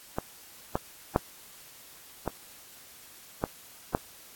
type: clicks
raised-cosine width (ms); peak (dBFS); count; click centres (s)
1; -13 / -11 / -6 / -14 / -11 / -9; 6; 0.185 / 0.755 / 1.161 / 2.277 / 3.439 / 3.949
effects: white hiss -51 dBFS RMS until 4.35 s + AAC 64 kbps